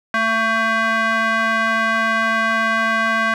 square tone with band-pass filter, 224.1 Hz, A3, 32 cents sharp, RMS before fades -18 dBFS, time 0.14-3.34 s, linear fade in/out 2 ms, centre 1500 Hz, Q 2.5, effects none

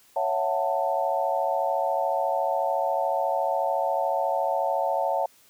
sine chord, F# minor seventh, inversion second, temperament just, 555 / 666 / 740 / 888 Hz, C#5 / E5 / F#5 / A5, +2 / +18 / 0 / +16 cents, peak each -28 dBFS, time 0.16-5.26 s, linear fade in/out 5 ms, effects white hiss -58 dBFS RMS until 5.49 s

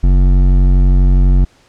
triangle tone with hard clipping, 46.12 Hz, F#1, 5 cents flat, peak -8 dBFS, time 0.03-1.45 s, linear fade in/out 10 ms, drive 15 dB, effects pink hiss -50 dBFS RMS until 1.68 s + low-pass 7000 Hz 12 dB/octave

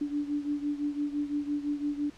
sine beating tone pair, 290 / 295.9 Hz, D4 / D4, -22 / +13 cents, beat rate 5.9 Hz, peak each -30 / -34 dBFS, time 0.01-2.1 s, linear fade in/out 5 ms, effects pink hiss -55 dBFS RMS until 2.17 s + low-pass 6000 Hz 12 dB/octave

